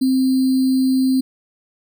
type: tone with sample-and-hold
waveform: sine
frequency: 261.6 Hz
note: C4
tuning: in tune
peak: -13 dBFS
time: 0.01-1.21 s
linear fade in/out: 10 ms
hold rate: 4410 Hz
effects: none